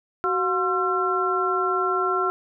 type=tone cluster; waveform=sine; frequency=373.8 / 717 / 1058 / 1355 Hz; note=F#4 / F5 / C6 / E6; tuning=+18 / +45 / +19 / +47 cents; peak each=-25 / -29 / -29 / -23 dBFS; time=0.24-2.3 s; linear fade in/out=0 ms; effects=none